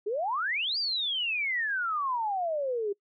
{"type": "exponential two-way sweep", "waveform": "sine", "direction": "up then down", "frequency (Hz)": [392, 4873, 392], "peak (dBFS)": -27, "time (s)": [0.06, 2.93], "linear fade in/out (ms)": 10, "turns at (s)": 0.78, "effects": ["noise-tail reverb RT60 0.1 s tail -23 dB re dry"]}